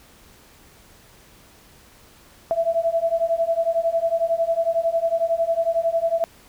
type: beating tone pair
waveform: sine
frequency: 659.3 / 670.3 Hz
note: E5 / E5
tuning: 0 / +29 cents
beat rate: 11 Hz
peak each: -22 / -21 dBFS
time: 2.51-6.24 s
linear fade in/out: 0 ms
effects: pink hiss -51 dBFS RMS until 6.48 s